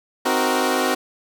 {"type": "chord", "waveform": "15% pulse", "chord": "C half-diminished seventh", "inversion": "none", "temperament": "equal with one note detuned", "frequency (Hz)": [260.3, 311.1, 370, 466.2], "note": ["C4", "Eb4", "Gb4", "Bb4"], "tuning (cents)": [-9, 0, 0, 0], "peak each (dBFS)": [-16, -20, -16, -19], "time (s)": [0.25, 0.95], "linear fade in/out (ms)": 10, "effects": []}